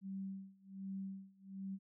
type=tone with tremolo; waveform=sine; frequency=193.3 Hz; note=G3; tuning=24 cents flat; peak=-40 dBFS; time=0.01-1.79 s; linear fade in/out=50 ms; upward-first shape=sine; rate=1.3 Hz; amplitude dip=95%; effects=none